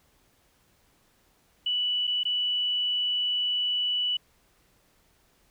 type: tone with dropouts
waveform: sine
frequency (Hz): 2960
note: F#7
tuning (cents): 0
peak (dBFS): -24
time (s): 1.66-4.17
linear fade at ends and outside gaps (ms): 5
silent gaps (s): 2.071-2.075 / 2.234-2.252
effects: pink hiss -65 dBFS RMS until 5.5 s